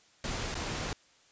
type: noise with dropouts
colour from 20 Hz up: pink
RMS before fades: -35 dBFS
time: 0.24-0.93 s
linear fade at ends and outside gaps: 2 ms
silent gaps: 0.544-0.552 s
effects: white hiss -63 dBFS RMS until 1.31 s + resampled to 16000 Hz